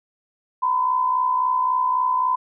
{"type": "tone pair together", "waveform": "sine", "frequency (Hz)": [949, 1012.7], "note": ["A#5", "B5"], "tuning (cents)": [31, 43], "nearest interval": "minor second", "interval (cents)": 112, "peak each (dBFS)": [-26, -18], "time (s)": [0.62, 2.36], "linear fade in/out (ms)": 10, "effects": []}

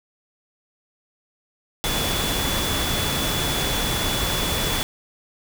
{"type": "tone in noise", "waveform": "sine", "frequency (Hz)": 3437, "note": "A7", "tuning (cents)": -41, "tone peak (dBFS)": -28, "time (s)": [1.84, 4.83], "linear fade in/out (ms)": 0, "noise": "pink", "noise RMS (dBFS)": -24, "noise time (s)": [1.84, 4.83], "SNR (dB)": -7, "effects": []}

